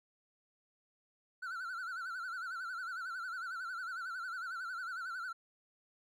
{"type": "tone with vibrato", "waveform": "triangle", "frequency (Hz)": 1429, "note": "F6", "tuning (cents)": 39, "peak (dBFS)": -37, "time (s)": [1.42, 5.33], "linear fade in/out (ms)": 10, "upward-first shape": "sine", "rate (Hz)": 11, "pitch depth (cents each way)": 120, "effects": []}